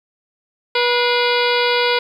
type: harmonic tone with a mistuned harmonic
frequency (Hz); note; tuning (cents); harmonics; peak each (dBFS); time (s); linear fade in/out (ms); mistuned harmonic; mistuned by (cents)
485.1; B4; -31; 1 / 2 / 3 / 4 / 5 / 6 / 7 / 8 / 9 / 10; -18 / -21 / -23 / -24 / -25 / -26 / -26 / -27 / -28 / -28; 0.75-1.99; 5; 4; +120
effects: 8-bit